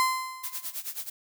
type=tone with exponential decay; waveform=35% pulse; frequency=1035 Hz; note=C6; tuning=19 cents flat; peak=-18 dBFS; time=0-0.74 s; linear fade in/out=0 ms; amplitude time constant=160 ms
type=noise with tremolo; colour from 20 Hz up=blue; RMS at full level=-33 dBFS; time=0.43-1.1 s; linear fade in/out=10 ms; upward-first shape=sine; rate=9.3 Hz; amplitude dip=85%
effects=none